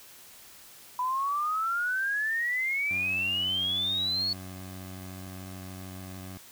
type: exponential sweep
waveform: sine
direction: up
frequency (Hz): 987.8 to 4435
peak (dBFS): -26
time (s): 0.99-4.33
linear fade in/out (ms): 2
type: tone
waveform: 20% pulse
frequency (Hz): 93.4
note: F#2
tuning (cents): +17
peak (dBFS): -35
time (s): 2.9-6.38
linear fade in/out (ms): 10
effects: white hiss -51 dBFS RMS until 6.51 s